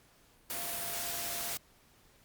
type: tone in noise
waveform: sine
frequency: 690 Hz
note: F5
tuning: 21 cents flat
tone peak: -46 dBFS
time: 0.53-1.53 s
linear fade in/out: 0 ms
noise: white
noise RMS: -37 dBFS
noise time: 0.5-1.57 s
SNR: -12 dB
effects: pink hiss -64 dBFS RMS until 2.24 s + Opus 48 kbps